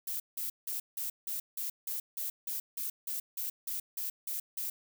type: noise bursts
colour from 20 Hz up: violet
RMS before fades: -36 dBFS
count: 16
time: 0.07-4.7 s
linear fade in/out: 5 ms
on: 130 ms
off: 170 ms
effects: none